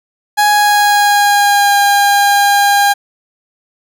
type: tone with pitch glide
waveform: 30% pulse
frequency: 832 to 807.8 Hz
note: G#5 to G#5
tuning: +3 to -48 cents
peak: -5 dBFS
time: 0.37-2.94 s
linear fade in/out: 20 ms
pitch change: -51 cents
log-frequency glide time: 0.49-1.76 s
effects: none